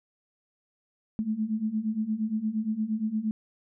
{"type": "beating tone pair", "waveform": "sine", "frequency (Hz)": [212.2, 220.8], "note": ["G#3", "A3"], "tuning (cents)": [38, 6], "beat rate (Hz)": 8.6, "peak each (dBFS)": [-31, -28], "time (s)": [1.19, 3.31], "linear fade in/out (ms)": 0, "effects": []}